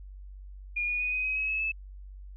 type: tone with pitch steps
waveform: sine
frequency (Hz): 2429 / 2454 / 2480 / 2506 / 2532 / 2559 / 2585 / 2612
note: D#7 / D#7 / D#7 / D#7 / D#7 / D#7 / E7 / E7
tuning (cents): -42 / -25 / -6 / +12 / +30 / +48 / -34 / -17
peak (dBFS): -27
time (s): 0.76-1.72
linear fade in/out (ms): 10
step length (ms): 120
effects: added 48 Hz sine -42 dBFS peak until 2.36 s